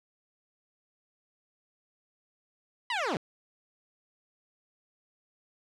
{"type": "linear sweep", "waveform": "15% pulse", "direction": "down", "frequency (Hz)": [1013, 130.2], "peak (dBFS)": -22, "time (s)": [2.9, 3.17], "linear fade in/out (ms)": 2, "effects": ["low-pass 5000 Hz 12 dB/octave"]}